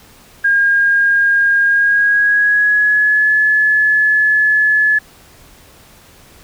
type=tone with pitch glide; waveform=sine; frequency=1619 to 1715.3 Hz; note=G#6 to A6; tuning=-45 to -45 cents; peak=-9 dBFS; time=0.44-4.99 s; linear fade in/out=10 ms; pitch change=+100 cents; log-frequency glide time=1.66-3.31 s; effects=pink hiss -44 dBFS RMS until 6.43 s